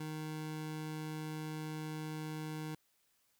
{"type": "tone", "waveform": "25% pulse", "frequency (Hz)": 155.2, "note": "D#3", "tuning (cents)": -4, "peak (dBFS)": -36, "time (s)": [0, 2.75], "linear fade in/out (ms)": 5, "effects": ["white hiss -75 dBFS RMS until 3.39 s"]}